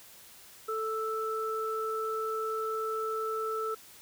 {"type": "tone pair together", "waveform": "sine", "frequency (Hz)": [440, 1320.2], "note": ["A4", "E6"], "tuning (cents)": [0, 2], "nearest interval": "octave + perfect fifth", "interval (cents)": 1902, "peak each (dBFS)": [-33, -33], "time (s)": [0.68, 3.75], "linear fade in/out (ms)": 10, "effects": ["white hiss -53 dBFS RMS until 4.01 s"]}